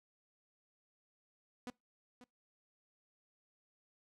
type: tone with echo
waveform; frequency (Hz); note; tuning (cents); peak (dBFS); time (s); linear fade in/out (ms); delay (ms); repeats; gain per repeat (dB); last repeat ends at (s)
sawtooth; 246.9; B3; 0; -38; 1.67-1.7; 0; 540; 1; -13; 2.24
effects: noise-tail reverb RT60 0.2 s tail -24 dB re dry + low-pass 9000 Hz 12 dB/octave